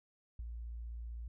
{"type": "tone with ADSR envelope", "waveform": "sine", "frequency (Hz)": 57.8, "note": "A#1", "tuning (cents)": -14, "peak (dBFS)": -38, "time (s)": [0.39, 1.28], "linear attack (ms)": 4, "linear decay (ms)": 23, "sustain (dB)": -3, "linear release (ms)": 4, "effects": []}